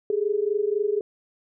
sine tone pair together, 402.7 / 426.6 Hz, G4 / G#4, +47 / +46 cents, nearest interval minor second, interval 99 cents, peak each -24 dBFS, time 0.1-1.01 s, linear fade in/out 2 ms, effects none

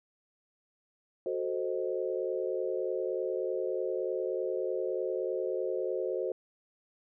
sine chord, F# diminished seventh, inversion none, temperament equal, 370 / 440 / 523.3 / 622.3 Hz, F#4 / A4 / C5 / Eb5, 0 / 0 / 0 / 0 cents, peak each -34 / -36 / -34 / -40 dBFS, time 1.26-6.32 s, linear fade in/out 2 ms, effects none

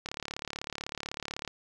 click train, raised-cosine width 0.2 ms, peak -18 dBFS, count 52, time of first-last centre 0.06-1.477 s, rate 36 Hz, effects none

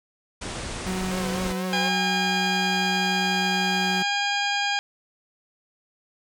pink low-pass noise, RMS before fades -33 dBFS, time 0.41-1.53 s, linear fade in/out 10 ms, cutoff 9800 Hz, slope 96 dB/octave
35% pulse tone, 186.1 Hz, F#3, 10 cents sharp, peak -25 dBFS, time 0.86-4.03 s, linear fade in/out 10 ms
sawtooth tone with vibrato, 527 Hz, C5, 12 cents sharp, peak -29 dBFS, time 1.11-1.89 s, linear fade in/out 5 ms, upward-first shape triangle, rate 4.1 Hz, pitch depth 100 cents each way
harmonic tone, 811 Hz, G#5, 41 cents flat, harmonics 1 / 2 / 3 / 4 / 5 / 6 / 8 / 9, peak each -27 / -28 / -30 / -29 / -38 / -32 / -42 / -44 dBFS, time 1.73-4.79 s, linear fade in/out 0 ms
effects none

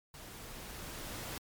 pink noise with level ramp, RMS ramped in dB -50 to -41 dBFS, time 0.14-1.38 s, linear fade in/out 2 ms, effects MP3 96 kbps

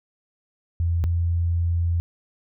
sine tone pair in turn, 84.7 / 85.18 Hz, E2 / F2, +48 / -43 cents, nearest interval unison, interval 9 cents, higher second, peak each -19 dBFS, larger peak neither, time 0.8-1.04 / 1.04-2 s, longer second, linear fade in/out 0 ms, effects none

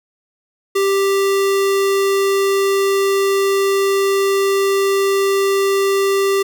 square tone, 392.9 Hz, G4, 4 cents sharp, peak -14 dBFS, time 0.75-6.43 s, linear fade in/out 10 ms, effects none

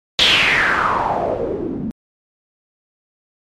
white noise with low-pass filter sweep, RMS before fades -17 dBFS, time 0.19-1.91 s, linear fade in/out 0 ms, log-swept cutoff 3700 to 220 Hz, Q 5, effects MP3 64 kbps

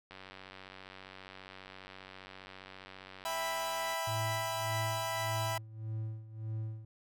click train, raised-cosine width 0.3 ms, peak -32 dBFS, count 364, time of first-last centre 0.11-3.935 s, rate 94.9 Hz
sawtooth chord, E minor, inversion none, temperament equal with one note detuned, 659.3 / 799.1 / 987.8 Hz, E5 / G5 / B5, 0 / +33 / 0 cents, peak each -34 / -38 / -33 dBFS, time 3.25-5.58 s, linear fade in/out 5 ms
triangle tone with tremolo, 110 Hz, A2, in tune, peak -32 dBFS, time 4.07-6.85 s, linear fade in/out 5 ms, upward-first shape sine, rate 1.7 Hz, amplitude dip 80%
effects none

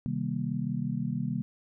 sine chord, C minor seventh, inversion none, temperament just, 130.81 / 156.98 / 196.22 / 235.5 Hz, C3 / Eb3 / G3 / Bb3, 0 / +16 / +2 / +18 cents, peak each -34 dBFS, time 0.06-1.42 s, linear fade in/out 0 ms, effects none

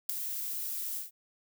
violet noise with ADSR envelope, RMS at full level -25 dBFS, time 0.09-1.11 s, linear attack 6 ms, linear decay 5 ms, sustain -11 dB, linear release 140 ms, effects none

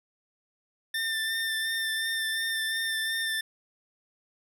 25% pulse tone with vibrato, 1792 Hz, A6, 31 cents sharp, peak -24 dBFS, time 0.94-3.41 s, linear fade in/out 5 ms, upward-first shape sine, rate 2.8 Hz, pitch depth 19 cents each way, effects none

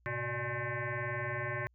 sine tone with frequency modulation, 830.6 Hz, G#5, in tune, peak -33 dBFS, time 0.06-1.67 s, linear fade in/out 0 ms, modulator 240 Hz, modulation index 5.2, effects added 60 Hz sine -65 dBFS peak until 1.74 s

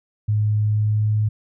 sine tone with pitch glide, 106 to 106.92 Hz, G#2 to A2, +36 to -49 cents, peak -16 dBFS, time 0.28-1.29 s, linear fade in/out 10 ms, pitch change +15 cents, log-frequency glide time 0.65-1.1 s, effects none

